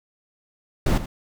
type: noise with echo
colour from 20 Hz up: brown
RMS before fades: -19 dBFS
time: 0.86-0.98 s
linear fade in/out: 5 ms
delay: 80 ms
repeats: 1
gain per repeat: -12 dB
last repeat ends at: 1.06 s
effects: none